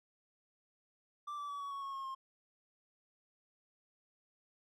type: tone with pitch steps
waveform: triangle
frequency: 1174.7 / 1158.5 / 1142.6 / 1126.8 / 1111.3 / 1096 / 1080.9 / 1066.1 Hz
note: D6 / D6 / D6 / C#6 / C#6 / C#6 / C#6 / C6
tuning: 0 / -24 / -48 / +28 / +4 / -20 / -44 / +32 cents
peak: -38 dBFS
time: 1.27-2.15 s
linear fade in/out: 10 ms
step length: 110 ms
effects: none